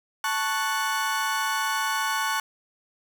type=chord; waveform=35% pulse; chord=F# minor; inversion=first; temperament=equal; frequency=880 / 1108.7 / 1480 Hz; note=A5 / C#6 / F#6; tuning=0 / 0 / 0 cents; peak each=-27 dBFS; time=0.24-2.4 s; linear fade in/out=2 ms; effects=none